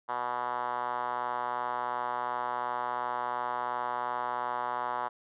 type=tone with band-pass filter; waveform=5% pulse; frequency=122.8 Hz; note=B2; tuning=9 cents flat; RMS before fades=-33 dBFS; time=0.08-5.09 s; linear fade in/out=20 ms; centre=960 Hz; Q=2.6; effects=resampled to 8000 Hz